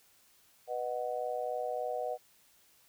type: chord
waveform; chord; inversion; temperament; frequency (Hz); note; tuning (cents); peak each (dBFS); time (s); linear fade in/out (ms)
sine; B major; none; just; 493.9 / 617.4 / 740.8; B4 / D#5 / F#5; 0 / -14 / +2; -37 / -37 / -37; 0.67-2.18; 50
effects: white hiss -65 dBFS RMS until 2.88 s